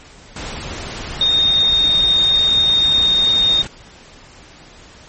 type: tone in noise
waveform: sine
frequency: 3690 Hz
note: A#7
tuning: 18 cents flat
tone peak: -11 dBFS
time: 1.21-3.62 s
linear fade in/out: 2 ms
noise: pink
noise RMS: -28 dBFS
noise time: 0.36-3.67 s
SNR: +14 dB
effects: pink hiss -42 dBFS RMS until 5.08 s + MP3 32 kbps